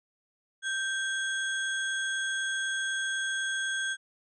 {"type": "tone with sample-and-hold", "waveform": "sine", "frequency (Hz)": 1568, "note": "G6", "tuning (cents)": 0, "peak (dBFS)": -28, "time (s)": [0.62, 3.97], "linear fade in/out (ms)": 50, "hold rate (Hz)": 4900, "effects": ["resampled to 22050 Hz"]}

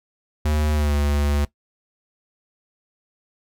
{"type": "tone with pitch glide", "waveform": "square", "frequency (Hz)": [75.7, 72.45], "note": ["D#2", "D2"], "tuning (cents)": [-47, -23], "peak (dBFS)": -19, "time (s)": [0.45, 1.45], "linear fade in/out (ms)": 5, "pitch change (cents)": -76, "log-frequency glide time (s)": [0.73, 0.95], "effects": ["noise-tail reverb RT60 0.1 s tail -18 dB re dry"]}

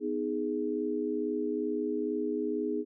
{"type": "chord", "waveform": "sine", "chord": "G# minor", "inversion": "first", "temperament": "just", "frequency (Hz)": [249.2, 311.5, 415.3], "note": ["B3", "D#4", "G#4"], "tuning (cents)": [16, 2, 0], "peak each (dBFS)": [-35, -33, -32], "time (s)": [0, 2.85], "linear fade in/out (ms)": 50, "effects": []}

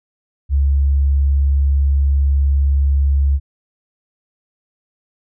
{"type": "tone", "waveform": "sine", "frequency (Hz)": 69.6, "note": "C#2", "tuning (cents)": 8, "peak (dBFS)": -11, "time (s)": [0.49, 3.4], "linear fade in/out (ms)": 50, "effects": []}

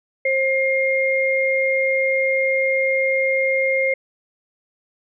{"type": "tone pair together", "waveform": "sine", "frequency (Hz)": [531, 2124], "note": ["C5", "C7"], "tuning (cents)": [25, 25], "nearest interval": "2 octaves", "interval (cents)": 2400, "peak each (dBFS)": -19, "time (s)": [0.25, 3.94], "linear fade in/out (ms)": 5, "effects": []}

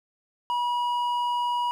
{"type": "tone with hard clipping", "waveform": "sine", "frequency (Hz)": 968, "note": "B5", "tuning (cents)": -35, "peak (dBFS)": -25, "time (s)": [0.5, 1.71], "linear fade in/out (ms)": 0, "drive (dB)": 6, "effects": []}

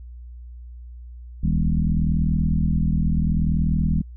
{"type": "tone with frequency modulation", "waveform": "sine", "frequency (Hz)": 110, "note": "A2", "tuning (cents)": 0, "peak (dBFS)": -17, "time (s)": [1.43, 4.02], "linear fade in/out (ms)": 10, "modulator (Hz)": 40.7, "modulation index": 2.6, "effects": ["added 60 Hz sine -36 dBFS peak until 4.16 s"]}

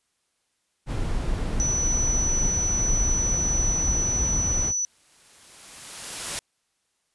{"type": "noise", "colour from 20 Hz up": "brown", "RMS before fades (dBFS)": -26, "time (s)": [0.86, 4.73], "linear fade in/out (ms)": 50}
{"type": "tone", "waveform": "sine", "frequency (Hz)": 5950, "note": "F#8", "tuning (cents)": 9, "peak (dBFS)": -23, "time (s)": [1.6, 4.85], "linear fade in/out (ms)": 0}
{"type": "noise with exponential growth", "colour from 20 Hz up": "white", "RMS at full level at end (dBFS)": -28, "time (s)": [4.64, 6.39], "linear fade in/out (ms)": 0, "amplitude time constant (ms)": 380}
{"effects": ["white hiss -73 dBFS RMS until 7.14 s", "resampled to 24000 Hz"]}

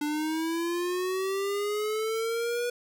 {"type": "linear sweep", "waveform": "square", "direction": "up", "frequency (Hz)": [293.7, 486.5], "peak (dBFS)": -28, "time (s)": [0.01, 2.7], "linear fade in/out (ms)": 5, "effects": []}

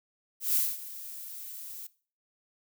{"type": "noise with ADSR envelope", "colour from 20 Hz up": "violet", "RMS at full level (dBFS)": -25, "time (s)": [0.4, 1.87], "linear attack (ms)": 150, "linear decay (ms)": 220, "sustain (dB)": -17, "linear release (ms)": 5, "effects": ["noise-tail reverb RT60 0.4 s tail -19 dB re dry"]}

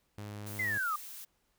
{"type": "tone", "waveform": "sawtooth", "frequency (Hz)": 103.83, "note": "G#2", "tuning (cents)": 0, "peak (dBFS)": -37, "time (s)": [0.18, 0.78], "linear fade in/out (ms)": 0}
{"type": "noise", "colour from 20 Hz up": "blue", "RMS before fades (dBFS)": -46, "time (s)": [0.46, 1.25], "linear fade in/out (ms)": 10}
{"type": "linear sweep", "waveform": "sine", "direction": "down", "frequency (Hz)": [2093, 1172], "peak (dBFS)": -30, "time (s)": [0.59, 0.96], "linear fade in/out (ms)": 5}
{"effects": ["pink hiss -75 dBFS RMS until 1.58 s"]}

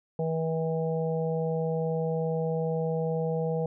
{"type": "harmonic tone", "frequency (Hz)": 161.6, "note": "E3", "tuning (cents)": -34, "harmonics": [1, 3, 4, 5], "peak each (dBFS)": [-29, -29, -37, -39], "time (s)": [0.19, 3.66], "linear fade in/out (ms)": 2, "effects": []}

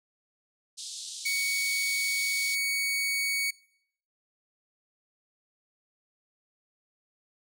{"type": "band-pass noise", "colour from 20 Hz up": "pink", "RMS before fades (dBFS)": -40, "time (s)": [0.77, 2.56], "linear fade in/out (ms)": 20, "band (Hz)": [3500, 9200], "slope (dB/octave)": 48}
{"type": "tone", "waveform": "sawtooth", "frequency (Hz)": 2236, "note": "C#7", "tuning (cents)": 14, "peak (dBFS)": -23, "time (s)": [1.25, 3.51], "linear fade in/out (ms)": 10}
{"effects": ["noise-tail reverb RT60 0.7 s tail -24 dB re dry"]}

